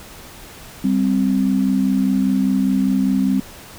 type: tone pair together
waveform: sine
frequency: 196 / 261 Hz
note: G3 / C4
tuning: 0 / -4 cents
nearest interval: perfect fourth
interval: 496 cents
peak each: -17 dBFS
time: 0.84-3.4 s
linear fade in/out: 5 ms
effects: pink hiss -39 dBFS RMS until 3.78 s